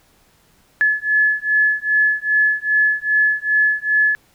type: beating tone pair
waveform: sine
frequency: 1713 / 1715.5 Hz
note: A6 / A6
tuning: -47 / -44 cents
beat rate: 2.5 Hz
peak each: -17 dBFS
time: 0.81-4.15 s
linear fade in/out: 0 ms
effects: pink hiss -56 dBFS RMS until 4.34 s

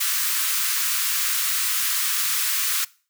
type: high-pass noise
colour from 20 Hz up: white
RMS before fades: -23 dBFS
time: 0-2.85 s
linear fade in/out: 10 ms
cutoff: 1100 Hz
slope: 48 dB/octave
effects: noise-tail reverb RT60 0.4 s tail -22 dB re dry

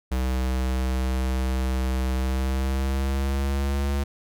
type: tone with pitch glide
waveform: square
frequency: 64.3 to 70.12 Hz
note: C2 to C#2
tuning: -30 to +20 cents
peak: -23 dBFS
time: 0.11-4.04 s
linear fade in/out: 10 ms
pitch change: +150 cents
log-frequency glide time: 2.04-3.91 s
effects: none

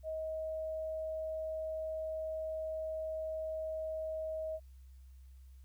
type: tone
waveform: sine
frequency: 633 Hz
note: D#5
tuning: 30 cents sharp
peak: -36 dBFS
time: 0.03-4.6 s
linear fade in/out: 50 ms
effects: added 65 Hz sine -52 dBFS peak until 5.64 s + white hiss -75 dBFS RMS until 5.64 s

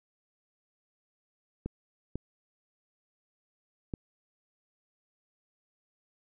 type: clicks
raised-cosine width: 3 ms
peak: -21 dBFS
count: 3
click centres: 1.66 / 2.156 / 3.938 s
effects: none

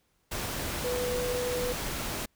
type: tone in noise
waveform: sine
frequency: 493.9 Hz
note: B4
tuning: in tune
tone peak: -29 dBFS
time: 0.84-1.73 s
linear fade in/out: 10 ms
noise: pink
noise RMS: -34 dBFS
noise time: 0.31-2.26 s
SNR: +2 dB
effects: pink hiss -72 dBFS RMS until 2.35 s

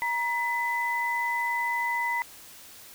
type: tone pair together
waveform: sine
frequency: 946.2 / 2005 Hz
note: A#5 / B6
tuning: +26 / +26 cents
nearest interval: octave + minor second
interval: 1300 cents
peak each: -28 dBFS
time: 0.02-2.22 s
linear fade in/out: 0 ms
effects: white hiss -48 dBFS RMS until 2.94 s

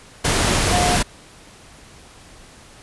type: tone in noise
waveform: sine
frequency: 715 Hz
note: F5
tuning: 41 cents sharp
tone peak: -19 dBFS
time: 0.72-0.97 s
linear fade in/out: 10 ms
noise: pink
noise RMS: -18 dBFS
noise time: 0.24-1.03 s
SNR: -4 dB
effects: pink hiss -45 dBFS RMS until 2.82 s + resampled to 24000 Hz

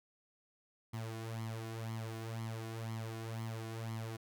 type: tone with flanger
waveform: sawtooth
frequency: 112.6 Hz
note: A2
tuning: 40 cents sharp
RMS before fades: -42 dBFS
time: 0.93-4.17 s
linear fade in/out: 10 ms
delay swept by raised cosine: 0.94 to 2.84 ms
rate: 2 Hz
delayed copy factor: +0.7
effects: none

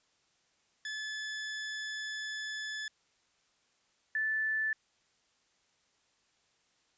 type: tone pair in turn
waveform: sawtooth / sine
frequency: 1728 / 1753.1 Hz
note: A6 / A6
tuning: -32 / -7 cents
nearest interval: unison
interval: 25 cents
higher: second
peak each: -33 / -29 dBFS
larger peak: second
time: 0.85-2.88 / 4.15-4.73 s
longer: first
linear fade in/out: 2 ms
effects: white hiss -72 dBFS RMS until 6.97 s + resampled to 16000 Hz

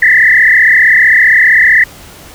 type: tone with frequency modulation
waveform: sine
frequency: 1886 Hz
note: A#6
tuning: 20 cents sharp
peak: -3 dBFS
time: 0.02-1.84 s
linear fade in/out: 5 ms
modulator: 35.4 Hz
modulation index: 4.3
effects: pink hiss -34 dBFS RMS until 2.34 s

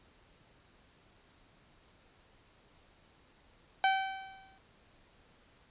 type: tone with exponential decay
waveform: sawtooth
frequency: 770 Hz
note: G5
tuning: 31 cents flat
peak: -19 dBFS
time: 3.84-4.58 s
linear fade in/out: 1 ms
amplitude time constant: 160 ms
effects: pink hiss -64 dBFS RMS until 5.7 s + resampled to 8000 Hz

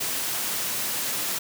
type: high-pass noise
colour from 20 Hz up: white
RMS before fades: -28 dBFS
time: 0-1.39 s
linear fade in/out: 10 ms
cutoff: 100 Hz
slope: 24 dB/octave
effects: none

